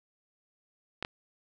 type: clicks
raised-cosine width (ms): 0.3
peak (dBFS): -18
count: 2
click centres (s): 1.026 / 1.049
effects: none